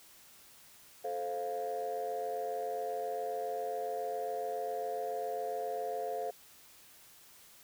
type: chord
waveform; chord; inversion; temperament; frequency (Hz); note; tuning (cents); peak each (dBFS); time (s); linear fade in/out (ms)
sine; F major; first; just; 436.5 / 523.8 / 698.5; A4 / C5 / F5; -14 / +2 / 0; -38 / -38 / -36; 1.04-6.31; 10
effects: tanh soft clip ceiling -28 dBFS + white hiss -58 dBFS RMS until 7.63 s